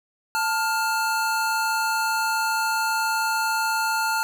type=tone pair together; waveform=square; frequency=886.4 / 1407 Hz; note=A5 / F6; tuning=+13 / +12 cents; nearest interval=minor sixth; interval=799 cents; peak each=-25 dBFS; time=0.35-4.23 s; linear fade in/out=0 ms; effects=none